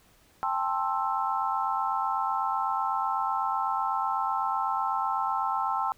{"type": "chord", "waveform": "sine", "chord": "A minor seventh", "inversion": "third", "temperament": "just", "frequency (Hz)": [792, 880, 1056, 1320], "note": ["G5", "A5", "C6", "E6"], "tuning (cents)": [18, 0, 16, 2], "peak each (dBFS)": -31, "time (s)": [0.43, 5.92], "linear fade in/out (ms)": 0, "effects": ["pink hiss -61 dBFS RMS until 5.97 s"]}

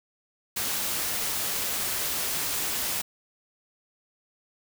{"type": "noise", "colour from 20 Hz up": "white", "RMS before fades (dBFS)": -29, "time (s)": [0.56, 3.02], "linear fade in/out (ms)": 10, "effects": []}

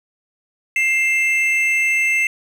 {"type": "tone pair together", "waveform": "triangle", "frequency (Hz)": [2106, 2653], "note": ["C7", "E7"], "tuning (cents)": [11, 10], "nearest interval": "major third", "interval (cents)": 399, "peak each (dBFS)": [-15, -17], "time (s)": [0.76, 2.27], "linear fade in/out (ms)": 2, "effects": []}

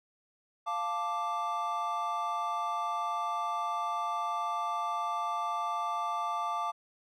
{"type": "chord", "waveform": "triangle", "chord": "D minor", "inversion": "first", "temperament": "equal", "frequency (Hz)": [698.5, 880, 1174.7], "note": ["F5", "A5", "D6"], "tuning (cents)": [0, 0, 0], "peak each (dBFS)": [-35, -34, -31], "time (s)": [0.66, 6.72], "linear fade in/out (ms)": 20, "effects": []}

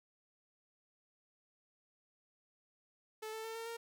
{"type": "tone with pitch steps", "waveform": "sawtooth", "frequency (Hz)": [435.4, 442, 448.7, 455.5, 462.4], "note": ["A4", "A4", "A4", "A#4", "A#4"], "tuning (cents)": [-18, 8, 34, -40, -14], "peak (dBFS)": -38, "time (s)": [3.22, 3.77], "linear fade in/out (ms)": 10, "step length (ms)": 110, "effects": []}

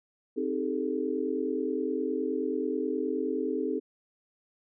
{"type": "chord", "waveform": "sine", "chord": "A half-diminished seventh", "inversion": "first", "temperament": "equal with one note detuned", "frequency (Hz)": [261.6, 311.1, 400, 440], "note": ["C4", "Eb4", "G4", "A4"], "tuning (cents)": [0, 0, 35, 0], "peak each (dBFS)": -33, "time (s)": [0.36, 3.8], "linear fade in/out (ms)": 20, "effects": []}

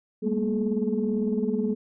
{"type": "tone cluster", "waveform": "sine", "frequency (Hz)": [199.5, 217.6, 237.3, 426.2], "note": ["G3", "A3", "A#3", "G#4"], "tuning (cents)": [31, -19, 31, 45], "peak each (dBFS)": -28, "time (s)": [0.22, 1.75], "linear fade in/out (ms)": 20, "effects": ["tanh soft clip ceiling -14 dBFS"]}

